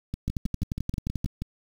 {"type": "two click trains", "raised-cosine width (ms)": 5, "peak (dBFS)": [-16, -18], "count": [12, 9], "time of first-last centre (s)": [[0.28, 1.245], [0.14, 1.42]], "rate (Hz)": [11.4, 6.25], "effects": ["7-bit"]}